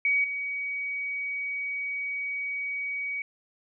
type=tone with level steps; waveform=sine; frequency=2260 Hz; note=C#7; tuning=33 cents sharp; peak=-21 / -29 dBFS; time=0.05-3.22 s; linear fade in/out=2 ms; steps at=0.24 s; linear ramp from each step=2 ms; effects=none